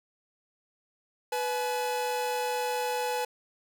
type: tone pair together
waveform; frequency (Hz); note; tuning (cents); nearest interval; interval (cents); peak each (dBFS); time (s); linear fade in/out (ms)
45% pulse; 493.9 / 853.8; B4 / G#5; 0 / +48; major sixth; 948; -31 / -31; 1.32-3.25; 5
effects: none

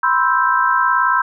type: chord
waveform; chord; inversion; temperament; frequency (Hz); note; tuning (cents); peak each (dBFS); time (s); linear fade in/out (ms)
sine; C major seventh; third; equal; 987.8 / 1046.5 / 1318.5 / 1568; B5 / C6 / E6 / G6; 0 / 0 / 0 / 0; -18; 0.03-1.22; 5
effects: none

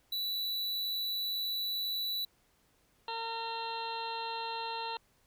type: tone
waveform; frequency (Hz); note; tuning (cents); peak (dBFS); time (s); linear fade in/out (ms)
square; 3951; B7; 0; -33; 0.12-2.25; 5
type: harmonic tone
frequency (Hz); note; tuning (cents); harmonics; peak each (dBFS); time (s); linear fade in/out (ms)
456.7; A#4; -36; 1 / 2 / 3 / 4 / 6 / 7 / 8 / 9; -45 / -37 / -48 / -52 / -45 / -50 / -49 / -44; 3.08-4.97; 2
effects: pink hiss -70 dBFS RMS until 5.26 s

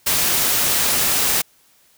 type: noise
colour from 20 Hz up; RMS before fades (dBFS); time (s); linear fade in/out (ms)
white; -18; 0.06-1.42; 10
effects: white hiss -56 dBFS RMS until 1.97 s

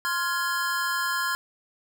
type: chord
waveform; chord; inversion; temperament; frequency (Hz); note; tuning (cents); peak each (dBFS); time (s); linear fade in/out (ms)
square; F minor; second; just; 1047.7 / 1396.9 / 1676.3; C6 / F6 / Ab6; +2 / 0 / +16; -30; 0.05-1.35; 0
effects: none

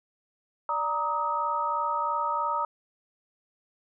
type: tone cluster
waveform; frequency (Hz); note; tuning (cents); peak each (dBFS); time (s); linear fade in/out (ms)
sine; 586 / 934 / 1207 / 1270; D5 / A#5 / D6 / D#6; -4 / +3 / +47 / +35; -36 / -28 / -37 / -29; 0.69-2.65; 2
effects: none

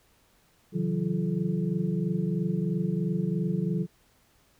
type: tone cluster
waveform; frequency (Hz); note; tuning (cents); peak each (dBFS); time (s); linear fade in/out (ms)
sine; 134.9 / 160.7 / 183.7 / 342.3 / 430.7; C#3 / E3 / F#3 / F4 / A4; -47 / -44 / -12 / -35 / -37; -36 / -29 / -28 / -37 / -37; 0.72-3.87; 50
effects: pink hiss -64 dBFS RMS until 4.59 s

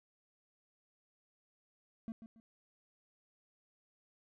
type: tone with echo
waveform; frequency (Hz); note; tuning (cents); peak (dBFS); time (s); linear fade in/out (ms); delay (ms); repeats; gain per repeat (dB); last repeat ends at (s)
triangle; 225; A3; +39; -37; 2.08-2.12; 0; 140; 2; -10; 2.4
effects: none

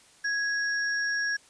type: tone pair together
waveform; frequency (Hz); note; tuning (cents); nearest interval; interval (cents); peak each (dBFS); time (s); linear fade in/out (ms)
sine; 1661.2 / 5588; G#6 / F8; 0 / 0; octave + major sixth; 2100; -26 / -35; 0.24-1.37; 10
effects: white hiss -57 dBFS RMS until 1.49 s + resampled to 22050 Hz

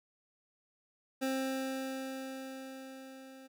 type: tone with level ramp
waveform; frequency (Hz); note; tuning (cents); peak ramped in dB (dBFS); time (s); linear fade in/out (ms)
25% pulse; 264.9; C4; +22; -27 to -47; 1.21-3.48; 20
effects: none

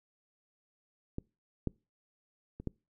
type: clicks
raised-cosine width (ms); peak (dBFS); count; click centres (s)
3; -23 / -18 / -30 / -21; 4; 1.184 / 1.673 / 2.6 / 2.673
effects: noise-tail reverb RT60 0.3 s tail -26 dB re dry

